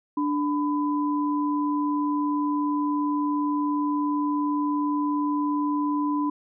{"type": "tone pair together", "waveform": "sine", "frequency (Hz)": [293.8, 1002.6], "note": ["D4", "B5"], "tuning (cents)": [1, 26], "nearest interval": "octave + major sixth", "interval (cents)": 2125, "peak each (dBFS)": [-23, -28], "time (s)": [0.17, 6.3], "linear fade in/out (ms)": 5, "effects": []}